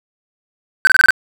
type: tone bursts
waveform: triangle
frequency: 1539 Hz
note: G6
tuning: 32 cents flat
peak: -3 dBFS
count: 6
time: 0.85-1.106 s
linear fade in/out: 0 ms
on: 21 ms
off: 26 ms
effects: 7-bit